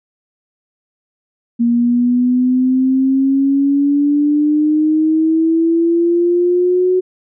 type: exponential sweep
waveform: sine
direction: up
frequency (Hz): 234.7 to 370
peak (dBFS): -10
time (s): 1.59-7.01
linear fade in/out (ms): 20
effects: none